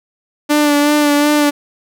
sawtooth tone with vibrato, 293.7 Hz, D4, in tune, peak -6 dBFS, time 0.49-1.51 s, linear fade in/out 20 ms, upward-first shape sine, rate 2.7 Hz, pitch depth 26 cents each way, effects none

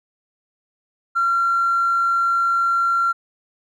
triangle tone with tanh clipping, 1371 Hz, F6, 32 cents flat, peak -15 dBFS, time 1.15-3.13 s, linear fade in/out 20 ms, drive 1 dB, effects none

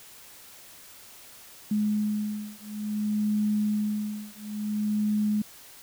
sine beating tone pair, 210.3 / 210.87 Hz, G#3 / G#3, +22 / +27 cents, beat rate 0.57 Hz, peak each -28 dBFS, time 1.71-5.42 s, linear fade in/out 5 ms, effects white hiss -49 dBFS RMS until 5.82 s

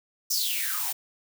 blue noise with high-pass filter sweep, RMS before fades -28 dBFS, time 0.3-0.93 s, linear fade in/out 10 ms, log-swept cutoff 6000 to 680 Hz, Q 7.8, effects none

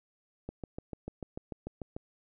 click train, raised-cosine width 2 ms, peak -25 dBFS, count 11, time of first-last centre 0.49-1.965 s, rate 6.78 Hz, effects none

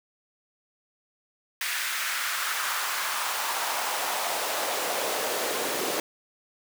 pink noise with high-pass filter sweep, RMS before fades -29 dBFS, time 1.61-6 s, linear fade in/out 2 ms, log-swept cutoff 1800 to 380 Hz, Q 1.9, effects none

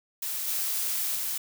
blue noise with level steps, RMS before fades -32 / -29 / -31 dBFS, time 0.22-1.38 s, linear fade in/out 5 ms, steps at 0.47 / 1.15 s, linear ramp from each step 10 ms, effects none

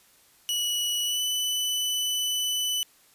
sawtooth tone with pitch glide, 2934 to 2992 Hz, F#7 to F#7, -15 to +19 cents, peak -22 dBFS, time 0.49-2.83 s, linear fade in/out 0 ms, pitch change +34 cents, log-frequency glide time 1.04-1.21 s, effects white hiss -59 dBFS RMS until 3.14 s + resampled to 32000 Hz

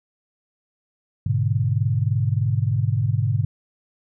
sine chord, G# diminished, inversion none, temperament equal, 103.83 / 123.47 / 146.83 Hz, G#2 / B2 / D3, 0 / 0 / 0 cents, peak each -21 / -22 / -25 dBFS, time 1.26-3.45 s, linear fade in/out 5 ms, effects none

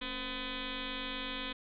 sine tone with frequency modulation, 1760 Hz, A6, in tune, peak -36 dBFS, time 0.01-1.53 s, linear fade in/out 10 ms, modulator 248 Hz, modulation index 7.8, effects none

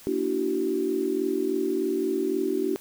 sine tone cluster, 235.3 / 293.6 / 336.3 / 379.8 Hz, A#3 / D4 / E4 / F#4, +16 / 0 / +35 / +45 cents, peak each -34 / -29 / -30 / -26 dBFS, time 0.07-2.76 s, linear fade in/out 0 ms, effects white hiss -49 dBFS RMS until 2.8 s

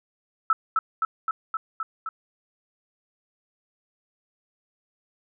sine tone with echo, 1314 Hz, E6, 6 cents flat, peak -16 dBFS, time 0.5-0.53 s, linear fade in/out 2 ms, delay 260 ms, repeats 6, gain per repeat -2 dB, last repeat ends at 2.09 s, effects none

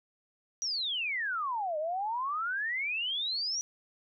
sine exponential two-way sweep, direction down then up, 5920 to 596 to 5920 Hz, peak -30 dBFS, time 0.62-3.61 s, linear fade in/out 0 ms, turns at 1.78 s, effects none

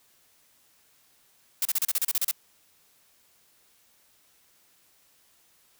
blue noise bursts, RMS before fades -25 dBFS, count 11, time 1.62-2.312 s, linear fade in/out 2 ms, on 32 ms, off 34 ms, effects white hiss -63 dBFS RMS until 5.79 s

